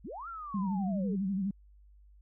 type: linear two-way sweep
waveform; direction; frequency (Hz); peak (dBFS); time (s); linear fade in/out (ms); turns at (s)
sine; up then down; 138.59 to 1396.9 to 383.4; -39; 0.04-1.16; 10; 0.28
type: tone with vibrato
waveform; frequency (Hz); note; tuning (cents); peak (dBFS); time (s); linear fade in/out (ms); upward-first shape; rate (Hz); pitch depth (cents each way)
sine; 193.8; G3; -20; -29; 0.54-1.51; 5; sine; 12; 85
effects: added 50 Hz sine -55 dBFS peak until 2.21 s